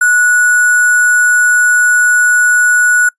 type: tone with sample-and-hold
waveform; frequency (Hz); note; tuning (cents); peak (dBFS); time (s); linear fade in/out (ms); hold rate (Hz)
sine; 1468; F#6; -14; -6; 0.01-3.09; 5; 8820
effects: noise-tail reverb RT60 0.1 s tail -24 dB re dry + resampled to 22050 Hz